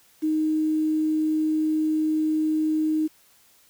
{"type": "tone with quantisation", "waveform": "sine", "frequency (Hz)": 311.1, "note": "D#4", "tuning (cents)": 0, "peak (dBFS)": -20, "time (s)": [0.22, 3.08], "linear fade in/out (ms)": 20, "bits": 8, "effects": ["white hiss -58 dBFS RMS until 3.69 s"]}